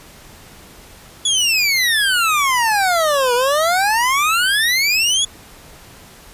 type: exponential two-way sweep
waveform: 25% pulse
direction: down then up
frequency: 3434 to 476.6 to 3434 Hz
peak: -10 dBFS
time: 1.25-5.25 s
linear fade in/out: 5 ms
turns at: 3.34 s
effects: pink hiss -42 dBFS RMS until 6.33 s + resampled to 32000 Hz